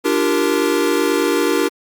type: chord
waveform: square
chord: G minor seventh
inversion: second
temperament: equal with one note detuned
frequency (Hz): 293.7 / 343.8 / 392 / 466.2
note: D4 / F4 / G4 / Bb4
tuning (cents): 0 / -27 / 0 / 0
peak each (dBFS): -21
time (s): 0.04-1.69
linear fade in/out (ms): 20
effects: Opus 48 kbps